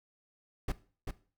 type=noise with echo; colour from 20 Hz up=brown; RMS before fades=-31 dBFS; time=0.68-0.72 s; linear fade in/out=5 ms; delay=390 ms; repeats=1; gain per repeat=-5 dB; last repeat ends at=1.11 s; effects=noise-tail reverb RT60 0.4 s tail -17 dB re dry